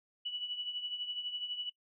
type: tone with tremolo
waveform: sine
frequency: 2951 Hz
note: F#7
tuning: 5 cents flat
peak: -33 dBFS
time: 0.25-1.7 s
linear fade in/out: 10 ms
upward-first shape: triangle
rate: 12 Hz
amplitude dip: 70%
effects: noise-tail reverb RT60 0.1 s tail -21 dB re dry